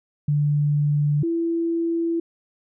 sine tone pair in turn, 146.83 / 334.2 Hz, D3 / E4, 0 / +24 cents, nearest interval octave + major second, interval 1424 cents, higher second, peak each -17 / -20 dBFS, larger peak first, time 0.28-1.23 / 1.23-2.2 s, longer second, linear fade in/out 5 ms, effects none

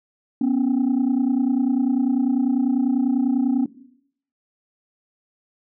sine tone pair together, 246 / 276.1 Hz, B3 / C#4, -7 / -7 cents, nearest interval major second, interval 200 cents, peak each -18 dBFS, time 0.41-3.66 s, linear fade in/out 5 ms, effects noise-tail reverb RT60 0.7 s tail -17 dB re dry + tanh soft clip ceiling -14 dBFS

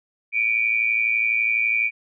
sine tone pair together, 2300 / 2412 Hz, D7 / D7, -37 / +46 cents, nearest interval minor second, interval 83 cents, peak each -21 dBFS, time 0.32-1.91 s, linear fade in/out 50 ms, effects none

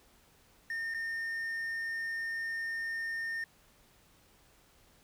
triangle tone with dropouts, 1822 Hz, A#6, 40 cents flat, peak -32 dBFS, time 0.7-3.44 s, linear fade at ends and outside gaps 2 ms, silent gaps 0.94-0.945 s, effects pink hiss -64 dBFS RMS until 5.03 s

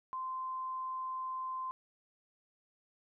sine tone, 1038 Hz, C6, 14 cents flat, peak -36 dBFS, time 0.13-1.71 s, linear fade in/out 0 ms, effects none

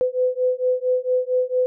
sine beating tone pair, 503 / 507.4 Hz, B4 / B4, +32 / +47 cents, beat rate 4.4 Hz, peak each -21 dBFS, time 0.01-1.66 s, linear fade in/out 0 ms, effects none

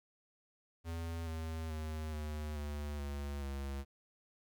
square tone with pitch steps, 83 / 80.5 / 78.07 / 75.72 / 73.43 / 71.22 / 69.07 Hz, E2 / E2 / D#2 / D#2 / D2 / C#2 / C#2, +12 / -41 / +6 / -47 / 0 / +47 / -6 cents, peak -39 dBFS, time 0.84-3.85 s, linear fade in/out 50 ms, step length 430 ms, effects 12-bit

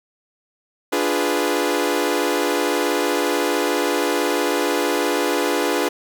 sawtooth chord, D diminished seventh, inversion none, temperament equal, 293.7 / 349.2 / 415.3 / 493.9 Hz, D4 / F4 / Ab4 / Cb5, 0 / 0 / 0 / 0 cents, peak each -20 dBFS, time 0.92-5.89 s, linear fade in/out 10 ms, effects none

